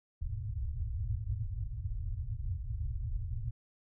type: low-pass noise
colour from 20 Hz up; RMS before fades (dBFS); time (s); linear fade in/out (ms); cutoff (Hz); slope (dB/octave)
white; -36; 0.21-3.51; 10; 120; 96
effects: none